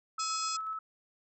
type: tone with tremolo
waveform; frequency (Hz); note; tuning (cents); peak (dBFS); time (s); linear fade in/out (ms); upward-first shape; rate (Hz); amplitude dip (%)
sine; 1300; E6; -24; -33; 0.18-0.79; 5; square; 8.2; 25
type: harmonic tone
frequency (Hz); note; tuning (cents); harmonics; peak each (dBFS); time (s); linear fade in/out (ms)
847; G#5; +34; 3 / 4 / 5 / 6 / 7 / 8 / 9; -44 / -49 / -45 / -37 / -44 / -46 / -39; 0.19-0.57; 10
effects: none